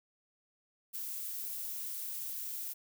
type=noise; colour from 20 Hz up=violet; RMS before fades=-40 dBFS; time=0.93-2.74 s; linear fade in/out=20 ms; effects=none